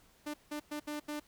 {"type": "tone bursts at uneven times", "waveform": "sawtooth", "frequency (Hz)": 297.7, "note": "D4", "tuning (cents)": 24, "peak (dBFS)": -33, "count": 5, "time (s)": [[0.26, 0.34], [0.51, 0.6], [0.71, 0.8], [0.87, 1], [1.08, 1.2]], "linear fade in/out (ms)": 10, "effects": ["pink hiss -65 dBFS RMS until 1.27 s"]}